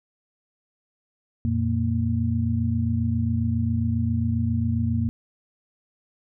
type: tone cluster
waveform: sine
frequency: 88.5 / 115.9 / 231.3 Hz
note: F2 / A#2 / A#3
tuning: +23 / -10 / -13 cents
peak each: -25 dBFS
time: 1.45-5.09 s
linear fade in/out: 0 ms
effects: none